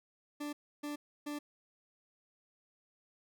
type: tone bursts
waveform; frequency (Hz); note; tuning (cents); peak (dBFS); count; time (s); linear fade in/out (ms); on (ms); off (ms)
40% pulse; 293.7; D4; 0; -37; 3; 0.4-1.39; 10; 130; 300
effects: none